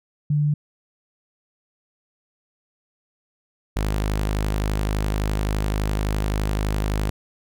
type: tone pair in turn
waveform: sine / sawtooth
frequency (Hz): 147.9 / 51.76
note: D3 / G#1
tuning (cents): +13 / -5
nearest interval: octave + tritone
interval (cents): 1818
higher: first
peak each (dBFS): -17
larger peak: neither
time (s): 0.3-0.54 / 3.76-7.1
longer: second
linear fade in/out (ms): 5
effects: none